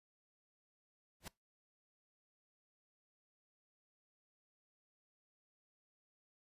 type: noise with exponential growth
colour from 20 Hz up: pink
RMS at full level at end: -40 dBFS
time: 1.2-1.28 s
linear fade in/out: 5 ms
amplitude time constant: 16 ms
effects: noise-tail reverb RT60 0.2 s tail -23 dB re dry + resampled to 32000 Hz